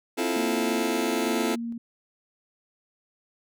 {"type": "chord", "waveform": "sawtooth", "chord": "F major seventh", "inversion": "second", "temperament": "just", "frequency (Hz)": [261.9, 327.4, 349.2, 436.5], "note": ["C4", "E4", "F4", "A4"], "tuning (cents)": [2, -12, 0, -14], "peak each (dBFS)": -26, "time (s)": [0.17, 1.56], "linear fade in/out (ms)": 20}
{"type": "tone with tremolo", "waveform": "sine", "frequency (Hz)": 233.1, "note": "A#3", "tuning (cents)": 0, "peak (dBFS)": -29, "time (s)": [0.36, 1.78], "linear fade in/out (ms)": 5, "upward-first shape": "square", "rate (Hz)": 1.1, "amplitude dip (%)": 30}
{"effects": []}